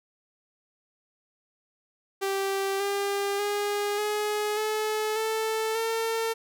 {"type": "tone with pitch steps", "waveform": "sawtooth", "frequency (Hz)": [390.8, 400.4, 410.2, 420.3, 430.6, 441.2, 452], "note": ["G4", "G4", "G#4", "G#4", "A4", "A4", "A4"], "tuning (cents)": [-5, 37, -21, 21, -37, 5, 47], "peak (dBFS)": -22, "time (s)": [2.21, 6.34], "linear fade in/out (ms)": 20, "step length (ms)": 590, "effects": []}